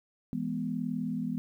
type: chord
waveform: sine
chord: E major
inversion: none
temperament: equal with one note detuned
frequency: 166.63 / 207.7 / 246.9 Hz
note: E3 / G#3 / B3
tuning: +19 / 0 / 0 cents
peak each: -36 / -35 / -33 dBFS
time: 0.33-1.38 s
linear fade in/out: 0 ms
effects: 11-bit